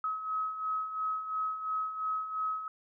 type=beating tone pair; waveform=sine; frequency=1276 / 1278.9 Hz; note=D#6 / D#6; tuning=+43 / +47 cents; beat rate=2.9 Hz; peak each=-39 / -32 dBFS; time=0.04-2.68 s; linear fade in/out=2 ms; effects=none